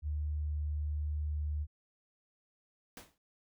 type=tone; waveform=sine; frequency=74.9 Hz; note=D2; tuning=35 cents sharp; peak=-32 dBFS; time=0.02-1.67 s; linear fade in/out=50 ms
type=noise with exponential decay; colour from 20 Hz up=pink; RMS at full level=-45 dBFS; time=2.97-3.18 s; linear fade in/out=1 ms; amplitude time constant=44 ms
effects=none